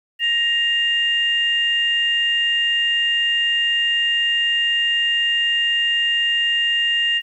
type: tone pair together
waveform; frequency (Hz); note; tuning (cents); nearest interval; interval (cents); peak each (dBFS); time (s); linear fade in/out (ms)
sine; 1874 / 2808; A#6 / F7; +9 / +9; perfect fifth; 700; -20 / -17; 0.19-7.22; 50
effects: tanh soft clip ceiling -8 dBFS + 9-bit